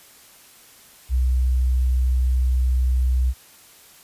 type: tone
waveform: sine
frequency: 63.3 Hz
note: B1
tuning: 43 cents sharp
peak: -16 dBFS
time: 1.09-3.34 s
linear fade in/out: 50 ms
effects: white hiss -49 dBFS RMS until 4.03 s + resampled to 32000 Hz